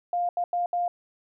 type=tone bursts at uneven times; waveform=sine; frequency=703 Hz; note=F5; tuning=11 cents sharp; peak=-23 dBFS; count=4; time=0.13-0.29 / 0.37-0.44 / 0.53-0.66 / 0.73-0.88 s; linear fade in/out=2 ms; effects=none